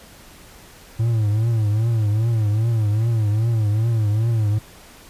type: tone with vibrato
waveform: triangle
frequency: 110 Hz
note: A2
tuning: in tune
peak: -14 dBFS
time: 0.99-4.59 s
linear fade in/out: 10 ms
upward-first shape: triangle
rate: 2.5 Hz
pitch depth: 130 cents each way
effects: pink hiss -45 dBFS RMS until 5.09 s + resampled to 32000 Hz